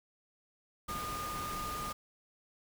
sine tone in noise, 1218 Hz, D#6, 37 cents flat, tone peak -38 dBFS, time 0.88-1.93 s, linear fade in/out 10 ms, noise pink, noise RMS -42 dBFS, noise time 0.88-1.93 s, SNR +1 dB, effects none

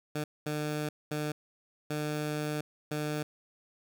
15% pulse tone bursts at uneven times, 150.6 Hz, D3, 44 cents sharp, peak -25 dBFS, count 5, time 0.15-0.24 / 0.46-0.89 / 1.11-1.32 / 1.9-2.61 / 2.91-3.23 s, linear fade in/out 5 ms, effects none

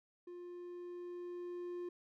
triangle tone with level ramp, 352.8 Hz, F4, 18 cents sharp, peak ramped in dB -45 to -38 dBFS, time 0.27-1.89 s, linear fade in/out 5 ms, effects none

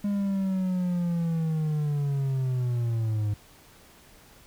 triangle linear sweep, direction down, 204.6 to 102.6 Hz, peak -22 dBFS, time 0.04-3.34 s, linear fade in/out 5 ms, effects pink hiss -54 dBFS RMS until 4.46 s

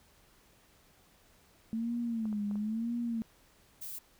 sine tone with vibrato, 220.7 Hz, A3, 5 cents sharp, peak -31 dBFS, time 1.73-3.22 s, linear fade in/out 0 ms, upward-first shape sine, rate 1 Hz, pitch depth 130 cents each way
clicks, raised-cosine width 1 ms, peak -36 dBFS, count 4, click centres 2.255 / 2.328 / 2.512 / 2.556 s
violet noise, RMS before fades -42 dBFS, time 3.81-3.99 s, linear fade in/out 10 ms
effects pink hiss -64 dBFS RMS until 4.19 s

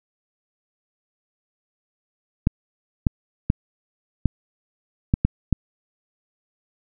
clicks, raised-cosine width 5 ms, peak -4 dBFS, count 7, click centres 2.471 / 3.068 / 3.501 / 4.257 / 5.139 / 5.25 / 5.527 s, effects none

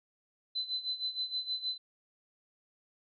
sine tone with tremolo, 4031 Hz, B7, 35 cents sharp, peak -30 dBFS, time 0.55-1.78 s, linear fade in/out 10 ms, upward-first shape sine, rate 6.4 Hz, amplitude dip 80%, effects none

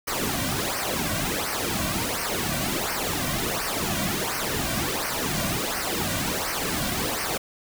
pink noise with flanger, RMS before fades -27 dBFS, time 0.07-7.38 s, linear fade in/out 10 ms, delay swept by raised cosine 0.27 to 2.37 ms, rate 1.4 Hz, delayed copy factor -0.75, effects none

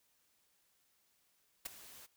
white noise with ADSR envelope, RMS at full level -38 dBFS, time 1.65-2.07 s, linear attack 10 ms, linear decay 12 ms, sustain -17 dB, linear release 23 ms, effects white hiss -75 dBFS RMS until 2.16 s

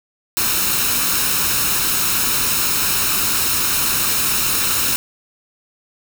white noise with comb filter, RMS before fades -18 dBFS, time 0.37-4.96 s, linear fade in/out 0 ms, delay 0.75 ms, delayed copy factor +0.55, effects none

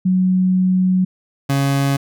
sine / 30% pulse tone pair in turn, 185 / 138.59 Hz, F#3 / C#3, 0 / 0 cents, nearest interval perfect fourth, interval 500 cents, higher first, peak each -12 dBFS, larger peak neither, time 0.05-1.05 / 1.49-1.97 s, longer first, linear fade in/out 10 ms, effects none

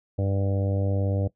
harmonic tone, 98 Hz, G2, in tune, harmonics 1 / 2 / 3 / 4 / 5 / 6 / 7 / 8, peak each -23 / -34 / -33 / -42 / -33 / -34 / -44 / -48 dBFS, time 0.18-1.28 s, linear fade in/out 10 ms, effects noise-tail reverb RT60 0.1 s tail -18 dB re dry

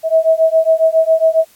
sine beating tone pair, 642 / 649.3 Hz, E5 / E5, -46 / -26 cents, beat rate 7.3 Hz, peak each -12 dBFS, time 0.03-1.45 s, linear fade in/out 50 ms, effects white hiss -49 dBFS RMS until 1.55 s + AAC 64 kbps

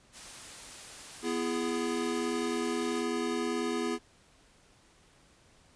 white noise, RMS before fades -46 dBFS, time 0.12-3.05 s, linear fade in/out 50 ms
square chord, E major, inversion second, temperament equal with one note detuned, 246.9 / 336.9 / 415.3 Hz, B3 / E4 / G#4, 0 / +38 / 0 cents, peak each -35 dBFS, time 1.22-3.99 s, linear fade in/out 50 ms
effects pink hiss -62 dBFS RMS until 5.75 s + resampled to 22050 Hz

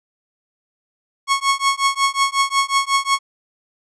sawtooth tone with tremolo, 1100 Hz, C#6, 14 cents flat, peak -8 dBFS, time 1.27-3.19 s, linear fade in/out 50 ms, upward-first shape triangle, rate 5.5 Hz, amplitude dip 100%, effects resampled to 22050 Hz

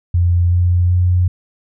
sine tone with pitch steps, 87.31 / 88.58 / 89.87 Hz, F2 / F2 / F#2, 0 / +25 / -50 cents, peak -10 dBFS, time 0.14-1.28 s, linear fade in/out 5 ms, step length 380 ms, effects none

